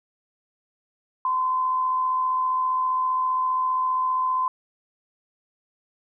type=tone with amplitude modulation; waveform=sine; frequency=1027 Hz; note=C6; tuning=33 cents flat; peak=-19 dBFS; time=1.25-4.48 s; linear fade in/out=2 ms; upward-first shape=sine; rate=75.1 Hz; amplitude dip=30%; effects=none